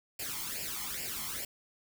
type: noise with flanger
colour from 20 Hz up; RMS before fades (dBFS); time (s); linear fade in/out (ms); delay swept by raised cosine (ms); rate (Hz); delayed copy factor
white; -38; 0.19-1.45; 5; 0.4 to 0.95; 2.4; +0.75
effects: none

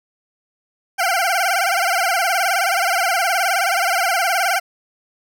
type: tone with vibrato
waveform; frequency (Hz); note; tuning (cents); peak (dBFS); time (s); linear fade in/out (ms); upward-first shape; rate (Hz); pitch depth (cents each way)
20% pulse; 732; F#5; -19; -11; 0.98-4.6; 20; sine; 19; 140
effects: none

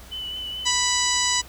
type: tone with vibrato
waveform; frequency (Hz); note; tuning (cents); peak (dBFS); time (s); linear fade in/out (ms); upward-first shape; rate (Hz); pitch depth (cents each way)
sine; 2992; F#7; +19; -29; 0.11-0.74; 20; triangle; 4.6; 29
type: harmonic tone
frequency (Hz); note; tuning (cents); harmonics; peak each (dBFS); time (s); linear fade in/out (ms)
987.8; B5; 0; 1 / 2 / 3 / 4 / 5 / 6 / 7 / 8; -28 / -28 / -28 / -28 / -28 / -28 / -28 / -28; 0.65-1.42; 20
effects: added 60 Hz sine -44 dBFS peak until 1.48 s + pink hiss -46 dBFS RMS until 1.48 s

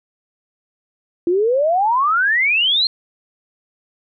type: exponential sweep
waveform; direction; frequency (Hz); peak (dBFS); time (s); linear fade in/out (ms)
sine; up; 334.3 to 4272; -13; 1.27-2.87; 2
effects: none

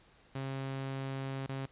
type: tone with dropouts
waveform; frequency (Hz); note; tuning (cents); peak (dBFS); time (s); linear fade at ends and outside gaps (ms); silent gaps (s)
sawtooth; 134.8; C#3; -48; -32; 0.35-1.66; 5; 1.465-1.49
effects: pink hiss -63 dBFS RMS until 1.71 s + resampled to 8000 Hz

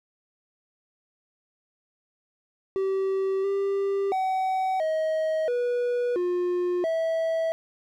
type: tone with pitch steps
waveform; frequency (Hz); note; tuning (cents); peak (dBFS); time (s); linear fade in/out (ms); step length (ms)
triangle; 385.4 / 395.1 / 756 / 632 / 486.8 / 356.2 / 652; G4 / G4 / F#5 / D#5 / B4 / F4 / E5; -29 / +14 / +37 / +27 / -25 / +34 / -19; -21; 2.76-7.52; 0; 680
effects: none

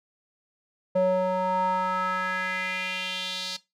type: tone with band-pass filter sweep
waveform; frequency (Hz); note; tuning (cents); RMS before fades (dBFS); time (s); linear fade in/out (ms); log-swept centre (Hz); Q
square; 185; F#3; 0; -27; 0.95-3.57; 10; 530 to 4500; 3.4
effects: noise-tail reverb RT60 0.2 s tail -18 dB re dry

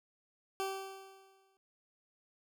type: tone with exponential decay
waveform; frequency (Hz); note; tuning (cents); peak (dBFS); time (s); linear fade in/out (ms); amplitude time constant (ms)
20% pulse; 386.6; G4; -24; -28; 0.6-1.57; 0; 210
effects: none

